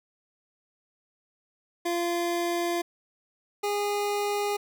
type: tone pair in turn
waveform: 25% pulse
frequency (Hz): 344.9 / 410.2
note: F4 / G#4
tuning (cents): -22 / -21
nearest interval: minor third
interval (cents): 301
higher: second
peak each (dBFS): -22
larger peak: neither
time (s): 1.85-2.82 / 3.63-4.57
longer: first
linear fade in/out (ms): 10
effects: none